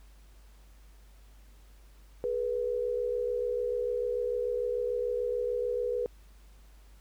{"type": "tone pair together", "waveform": "sine", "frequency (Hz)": [421.3, 488.1], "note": ["G#4", "B4"], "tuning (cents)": [25, -20], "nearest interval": "minor third", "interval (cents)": 255, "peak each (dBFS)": [-34, -29], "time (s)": [2.24, 6.06], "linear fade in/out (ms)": 0, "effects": ["added 50 Hz sine -52 dBFS peak until 7 s", "pink hiss -64 dBFS RMS until 7 s"]}